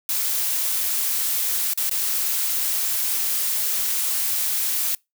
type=noise with dropouts; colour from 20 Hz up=blue; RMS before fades=-23 dBFS; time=0.09-4.95 s; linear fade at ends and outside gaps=1 ms; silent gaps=1.736-1.775 / 1.895-1.912 s; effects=noise-tail reverb RT60 0.2 s tail -25 dB re dry